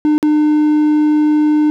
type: tone with dropouts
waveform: triangle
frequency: 302.1 Hz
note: D4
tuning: 49 cents sharp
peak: -7 dBFS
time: 0.05-1.7 s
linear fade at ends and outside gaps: 0 ms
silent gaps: 0.18-0.228 s
effects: none